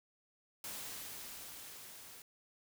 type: noise with level ramp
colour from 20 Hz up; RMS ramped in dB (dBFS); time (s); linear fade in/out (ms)
white; -44 to -54; 0.64-2.22; 2
effects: none